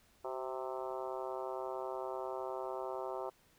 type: harmonic tone with a mistuned harmonic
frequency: 130.81 Hz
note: C3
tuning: in tune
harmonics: 3 / 4 / 5 / 6 / 7 / 8 / 9 / 10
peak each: -43 / -44 / -44 / -47 / -46 / -50 / -52 / -53 dBFS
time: 0.24-3.3 s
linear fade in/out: 10 ms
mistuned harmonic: 3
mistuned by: -40 cents
effects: pink hiss -68 dBFS RMS until 3.58 s